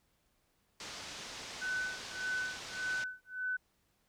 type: low-pass noise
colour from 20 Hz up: white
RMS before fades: -46 dBFS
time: 0.8-3.04 s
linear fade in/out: 2 ms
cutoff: 6200 Hz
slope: 24 dB/octave
type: tone with tremolo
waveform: sine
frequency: 1505 Hz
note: F#6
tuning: 29 cents sharp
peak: -32 dBFS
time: 1.61-3.57 s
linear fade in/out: 10 ms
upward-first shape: sine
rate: 1.7 Hz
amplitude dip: 100%
effects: pink hiss -75 dBFS RMS until 4.08 s